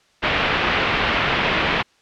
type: low-pass noise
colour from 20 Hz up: white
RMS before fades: -20 dBFS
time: 0.22-1.83 s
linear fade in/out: 20 ms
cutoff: 3000 Hz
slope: 24 dB/octave
effects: white hiss -58 dBFS RMS until 2.01 s + low-pass 5000 Hz 12 dB/octave